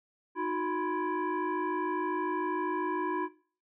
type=tone with frequency modulation; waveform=sine; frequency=311.1 Hz; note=D#4; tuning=in tune; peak=-29 dBFS; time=0.35-3.29 s; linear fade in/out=50 ms; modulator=675 Hz; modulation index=1.6; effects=noise-tail reverb RT60 0.4 s tail -17 dB re dry